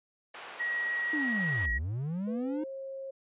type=band-pass noise; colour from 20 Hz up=pink; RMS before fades=-46 dBFS; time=0.34-1.66 s; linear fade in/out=5 ms; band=710 to 3000 Hz; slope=12 dB/octave
type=tone; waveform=sine; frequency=1907 Hz; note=A#6; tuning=39 cents sharp; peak=-29 dBFS; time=0.59-1.79 s; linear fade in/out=20 ms
type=linear two-way sweep; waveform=triangle; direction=down then up; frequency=314.1 to 51.6 to 314.1 Hz; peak=-29 dBFS; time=1.13-2.64 s; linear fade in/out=5 ms; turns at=1.72 s
type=tone with pitch glide; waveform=sine; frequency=493.9 to 538.6 Hz; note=B4 to C#5; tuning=0 to -50 cents; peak=-37 dBFS; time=2.27-3.11 s; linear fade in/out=10 ms; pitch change=+150 cents; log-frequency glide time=2.4-2.68 s
effects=resampled to 8000 Hz